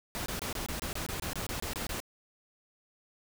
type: noise bursts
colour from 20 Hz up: pink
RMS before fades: -36 dBFS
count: 14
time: 0.15-2.002 s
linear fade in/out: 0 ms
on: 110 ms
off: 24 ms
effects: none